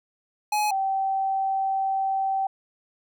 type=tone pair in turn; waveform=square / sine; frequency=842 / 773.9 Hz; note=G#5 / G5; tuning=+24 / -22 cents; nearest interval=minor second; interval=146 cents; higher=first; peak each=-22 dBFS; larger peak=neither; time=0.52-0.71 / 0.71-2.47 s; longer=second; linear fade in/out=5 ms; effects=none